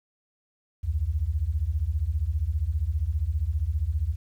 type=beating tone pair; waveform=sine; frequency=68.3 / 83.3 Hz; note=C#2 / E2; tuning=-25 / +19 cents; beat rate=15 Hz; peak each=-27 / -26 dBFS; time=0.83-4.16 s; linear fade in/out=20 ms; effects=10-bit